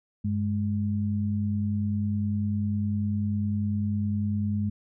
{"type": "tone pair together", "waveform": "sine", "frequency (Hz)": [98.41, 208.4], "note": ["G2", "G#3"], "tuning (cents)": [7, 6], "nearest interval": "octave + minor second", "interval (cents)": 1299, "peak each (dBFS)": -27, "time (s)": [0.24, 4.7], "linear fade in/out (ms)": 10, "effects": []}